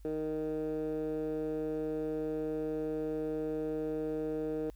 15% pulse tone with band-pass filter, 155.3 Hz, D#3, 3 cents flat, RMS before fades -35 dBFS, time 0.05-4.7 s, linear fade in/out 0 ms, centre 400 Hz, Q 4.2, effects added 50 Hz sine -50 dBFS peak until 4.75 s + white hiss -71 dBFS RMS until 4.75 s

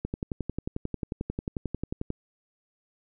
click train, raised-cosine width 3 ms, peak -17 dBFS, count 24, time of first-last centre 0.05-2.104 s, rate 11.2 Hz, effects none

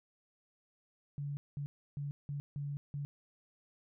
sine tone bursts at uneven times, 143.1 Hz, D3, 45 cents flat, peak -36 dBFS, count 6, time 1.18-1.37 / 1.57-1.66 / 1.97-2.11 / 2.29-2.4 / 2.56-2.77 / 2.94-3.05 s, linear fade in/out 0 ms, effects none

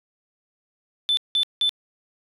triangle tone bursts, 3520 Hz, A7, in tune, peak -15 dBFS, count 3, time 1.09-1.693 s, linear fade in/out 0 ms, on 81 ms, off 180 ms, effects tanh soft clip ceiling -14 dBFS + resampled to 32000 Hz

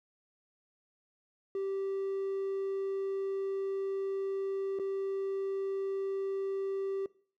triangle tone with dropouts, 389.7 Hz, G4, 10 cents flat, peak -29 dBFS, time 1.55-7.06 s, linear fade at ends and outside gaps 2 ms, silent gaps 4.789-4.796 s, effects noise-tail reverb RT60 0.5 s tail -22 dB re dry + tanh soft clip ceiling -25 dBFS

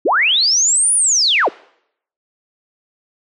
sine linear two-way sweep, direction up then down, 233.1 to 9910 to 233.1 Hz, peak -11 dBFS, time 0.05-1.49 s, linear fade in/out 10 ms, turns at 0.94 s, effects noise-tail reverb RT60 0.7 s tail -23 dB re dry

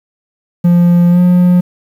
triangle tone with pitch glide, 174.1 to 178.58 Hz, F3 to F3, -5 to +39 cents, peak -3 dBFS, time 0.64-1.61 s, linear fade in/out 10 ms, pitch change +44 cents, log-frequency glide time 1.1-1.2 s, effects 7-bit

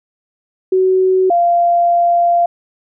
sine tone pair in turn, 374.7 / 692 Hz, F#4 / F5, +22 / -16 cents, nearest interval major seventh, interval 1062 cents, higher second, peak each -9 dBFS, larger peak neither, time 0.72-1.3 / 1.3-2.46 s, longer second, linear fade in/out 5 ms, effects none

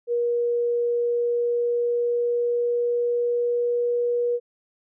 sine tone with pitch glide, 476.8 to 480.9 Hz, A#4 to B4, +39 to -46 cents, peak -20 dBFS, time 0.07-4.4 s, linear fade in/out 50 ms, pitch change +15 cents, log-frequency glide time 0.85-3.96 s, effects none

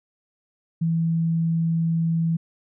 sine tone, 164.81 Hz, E3, in tune, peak -19 dBFS, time 0.81-2.37 s, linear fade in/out 10 ms, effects none

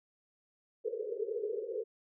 pink band-pass noise, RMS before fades -37 dBFS, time 0.84-1.84 s, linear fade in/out 20 ms, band 400 to 490 Hz, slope 96 dB/octave, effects none

